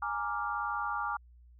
sine chord, Bb dominant seventh, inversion third, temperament equal, 830.6 / 932.3 / 1174.7 / 1396.9 Hz, Ab5 / Bb5 / D6 / F6, 0 / 0 / 0 / 0 cents, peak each -37 / -39 / -35 / -37 dBFS, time 0.02-1.17 s, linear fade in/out 5 ms, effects added 60 Hz sine -54 dBFS peak until 1.59 s

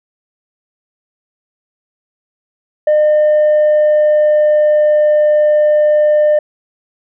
sine tone with pitch glide, 606 to 601.8 Hz, D#5 to D5, -46 to +42 cents, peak -5 dBFS, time 2.87-6.39 s, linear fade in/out 5 ms, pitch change -12 cents, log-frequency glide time 3.01-5.23 s, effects tanh soft clip ceiling -6 dBFS

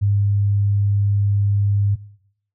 sine tone, 101.2 Hz, G#2, 44 cents flat, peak -14 dBFS, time 0.01-1.96 s, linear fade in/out 20 ms, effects noise-tail reverb RT60 0.7 s tail -20 dB re dry

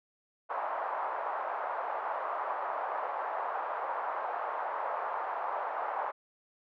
white band-pass noise, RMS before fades -35 dBFS, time 0.49-6.12 s, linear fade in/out 20 ms, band 630 to 1100 Hz, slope 24 dB/octave, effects none

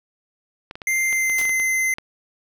clicks, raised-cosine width 0.3 ms, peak -18 dBFS, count 10, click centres 0.711 / 0.755 / 0.818 / 1.128 / 1.298 / 1.414 / 1.453 / 1.494 / 1.599 / 1.984 s
square tone with pitch glide, 2093 to 2064 Hz, C7 to C7, 0 to -24 cents, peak -19 dBFS, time 0.87-1.94 s, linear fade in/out 2 ms, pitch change -24 cents, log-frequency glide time 1.04-1.44 s
white noise with exponential decay, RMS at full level -25 dBFS, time 1.38-1.52 s, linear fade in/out 5 ms, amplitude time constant 30 ms
effects none

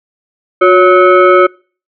sine tone with frequency modulation, 362.4 Hz, F#4, 36 cents flat, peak -3 dBFS, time 0.61-1.47 s, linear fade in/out 10 ms, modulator 921 Hz, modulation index 1.3, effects noise-tail reverb RT60 0.4 s tail -26 dB re dry

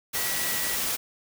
sine tone in noise, 1937 Hz, B6, 34 cents flat, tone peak -35 dBFS, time 0.14-0.77 s, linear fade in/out 20 ms, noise white, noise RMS -28 dBFS, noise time 0.13-0.97 s, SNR -10 dB, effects none

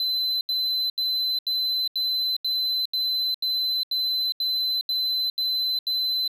triangle tone bursts, 4043 Hz, B7, 40 cents sharp, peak -21 dBFS, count 13, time 0-6.278 s, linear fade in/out 2 ms, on 410 ms, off 79 ms, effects none

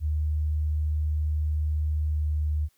sine tone with pitch glide, 76.2 to 75.67 Hz, D#2 to D#2, -36 to -48 cents, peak -23 dBFS, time 0-2.69 s, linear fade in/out 50 ms, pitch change -12 cents, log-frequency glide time 2.06-2.3 s, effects white hiss -68 dBFS RMS until 2.77 s

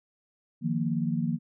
sine chord, Eb suspended second, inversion none, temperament equal, 155.56 / 174.61 / 233.1 Hz, Eb3 / F3 / Bb3, 0 / 0 / 0 cents, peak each -30 / -30 / -29 dBFS, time 0.61-1.39 s, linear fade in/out 50 ms, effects none

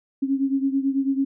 sine beating tone pair, 270 / 279.1 Hz, C#4 / C#4, -45 / +12 cents, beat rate 9.1 Hz, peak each -21 / -25 dBFS, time 0.22-1.25 s, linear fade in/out 10 ms, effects none

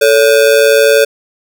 square ring-modulated tone, 502 Hz, B4, 28 cents sharp, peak -3 dBFS, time 0.01-1.05 s, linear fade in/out 10 ms, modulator 60.1 Hz, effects none

